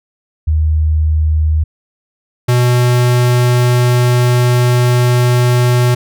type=tone pair in turn; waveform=sine / square; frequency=77.78 / 123.01 Hz; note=D#2 / B2; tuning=0 / -6 cents; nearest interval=minor sixth; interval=794 cents; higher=second; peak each=-9 dBFS; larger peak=neither; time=0.47-1.64 / 2.48-5.95 s; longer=second; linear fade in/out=10 ms; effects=none